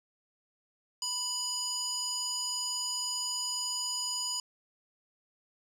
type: tone with band-pass filter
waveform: square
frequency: 987.8 Hz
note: B5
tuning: in tune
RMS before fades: -34 dBFS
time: 1.02-4.4 s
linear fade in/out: 2 ms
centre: 6000 Hz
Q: 7.7
effects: none